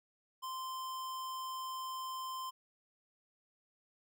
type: tone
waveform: square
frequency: 1040 Hz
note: C6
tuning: 11 cents flat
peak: -40 dBFS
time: 0.42-2.51 s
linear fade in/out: 20 ms
effects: none